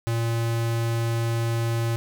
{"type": "tone", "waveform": "square", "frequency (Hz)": 115.6, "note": "A#2", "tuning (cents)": -14, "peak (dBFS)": -23, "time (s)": [0.07, 1.96], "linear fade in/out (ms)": 0, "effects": []}